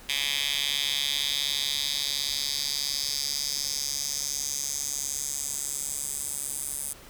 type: tone with high-pass filter sweep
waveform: 10% pulse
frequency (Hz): 141.4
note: C#3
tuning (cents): +35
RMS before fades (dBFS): -30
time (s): 0.09-6.93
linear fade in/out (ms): 2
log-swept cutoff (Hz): 2900 to 9200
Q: 3.1
effects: pink hiss -49 dBFS RMS until 7.09 s